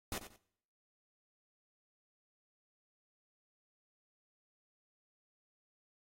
pink noise with echo, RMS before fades -39 dBFS, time 0.12-0.18 s, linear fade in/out 2 ms, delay 91 ms, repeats 2, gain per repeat -12 dB, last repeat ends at 0.362 s, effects noise-tail reverb RT60 0.7 s tail -23 dB re dry + AAC 48 kbps

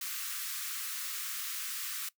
white high-pass noise, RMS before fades -38 dBFS, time 0.01-2.09 s, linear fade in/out 5 ms, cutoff 1100 Hz, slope 96 dB/octave, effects noise-tail reverb RT60 0.1 s tail -19 dB re dry

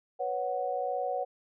sine chord, B suspended second, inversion none, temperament just, 493.9 / 555.6 / 740.8 Hz, B4 / C#5 / F#5, 0 / +4 / +2 cents, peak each -35 / -34 / -32 dBFS, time 0.19-1.25 s, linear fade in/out 20 ms, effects none

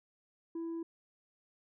sine tone with tanh clipping, 331.7 Hz, E4, 11 cents sharp, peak -37 dBFS, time 0.55-0.83 s, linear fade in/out 5 ms, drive 2 dB, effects none

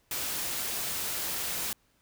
white noise, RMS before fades -33 dBFS, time 0.11-1.73 s, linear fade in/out 2 ms, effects pink hiss -69 dBFS RMS until 2.01 s

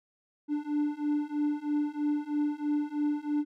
triangle beating tone pair, 293.7 / 296.8 Hz, D4 / D4, 0 / +18 cents, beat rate 3.1 Hz, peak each -29 / -28 dBFS, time 0.48-3.45 s, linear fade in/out 50 ms, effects none

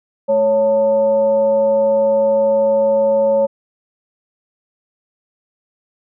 sine tone with frequency modulation, 554.4 Hz, C#5, in tune, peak -11 dBFS, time 0.28-3.47 s, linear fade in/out 20 ms, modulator 339 Hz, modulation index 0.37, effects none

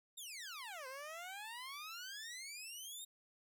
15% pulse exponential two-way sweep, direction down then up, 3782 to 508 to 3782 Hz, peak -40 dBFS, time 0.17-3.05 s, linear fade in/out 10 ms, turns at 0.87 s, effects none

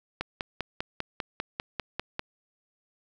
click train, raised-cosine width 0.3 ms, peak -14 dBFS, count 11, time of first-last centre 0.21-2.194 s, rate 5.04 Hz, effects none

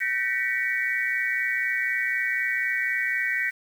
sine tone cluster, 1541 / 1824 / 1948 / 2254 Hz, G6 / A#6 / B6 / C#7, -30 / -38 / -24 / +28 cents, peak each -31 / -31 / -26 / -29 dBFS, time 0-3.51 s, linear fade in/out 20 ms, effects 8-bit

